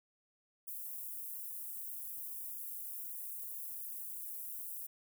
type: high-pass noise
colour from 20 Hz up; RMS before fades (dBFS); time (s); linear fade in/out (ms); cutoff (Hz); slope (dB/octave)
white; -44; 0.67-4.87; 10; 11000; 24
effects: none